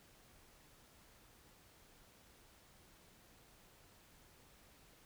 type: silence
effects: pink hiss -65 dBFS RMS until 5.05 s